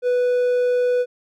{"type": "tone", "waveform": "triangle", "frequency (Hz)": 493.9, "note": "B4", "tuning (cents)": 0, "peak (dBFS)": -14, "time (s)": [0.02, 1.06], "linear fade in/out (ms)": 50, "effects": []}